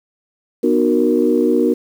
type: chord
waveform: sine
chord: B major seventh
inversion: none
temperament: equal with one note detuned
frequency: 246.9 / 305.8 / 370 / 466.2 Hz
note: B3 / D#4 / F#4 / A#4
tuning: 0 / -30 / 0 / 0 cents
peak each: -17 dBFS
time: 0.63-1.74 s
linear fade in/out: 10 ms
effects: tanh soft clip ceiling -1 dBFS + 7-bit